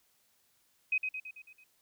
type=tone with echo; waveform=sine; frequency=2520 Hz; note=D#7; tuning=21 cents sharp; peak=-26 dBFS; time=0.92-0.98 s; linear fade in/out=5 ms; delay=110 ms; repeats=6; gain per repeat=-5 dB; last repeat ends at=1.64 s; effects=white hiss -71 dBFS RMS until 1.81 s